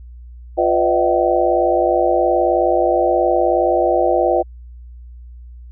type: tone cluster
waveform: sine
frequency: 350.7 / 497.4 / 599 / 658 / 761 Hz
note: F4 / B4 / D5 / E5 / F#5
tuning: +7 / +12 / +34 / -3 / +48 cents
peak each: -19 dBFS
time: 0.57-4.43 s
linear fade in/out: 20 ms
effects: added 60 Hz sine -34 dBFS peak until 5.71 s